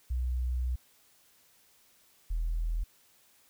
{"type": "tone pair in turn", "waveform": "sine", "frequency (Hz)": [62.3, 40.84], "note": ["B1", "E1"], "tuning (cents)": [16, -15], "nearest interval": "perfect fifth", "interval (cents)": 731, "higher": "first", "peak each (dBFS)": -27, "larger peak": "neither", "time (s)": [[0.1, 0.76], [2.3, 2.84]], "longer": "first", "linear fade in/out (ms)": 10, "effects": ["tanh soft clip ceiling -24 dBFS", "white hiss -64 dBFS RMS until 3.49 s"]}